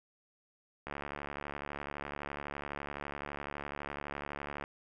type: click train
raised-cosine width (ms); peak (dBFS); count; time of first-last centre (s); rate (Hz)
0.5; -24; 272; 0.87-4.639; 71.9
effects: none